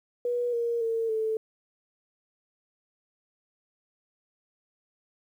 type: tone with pitch steps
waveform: sine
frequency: 484.8 / 469.4 / 454.4 / 440 Hz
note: B4 / A#4 / A#4 / A4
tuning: -32 / +12 / -44 / 0 cents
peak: -25 dBFS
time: 0.25-1.37 s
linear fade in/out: 2 ms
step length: 280 ms
effects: 10-bit